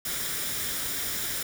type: noise with comb filter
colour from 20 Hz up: white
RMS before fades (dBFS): -31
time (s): 0.05-1.43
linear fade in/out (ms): 5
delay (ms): 0.56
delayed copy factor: +0.5
effects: none